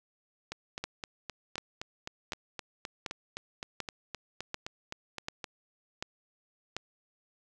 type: two click trains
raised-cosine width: 0.2 ms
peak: -17 / -20 dBFS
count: 9 / 20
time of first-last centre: 0.84-6.766 / 0.52-5.442 s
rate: 1.35 / 3.86 Hz
effects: none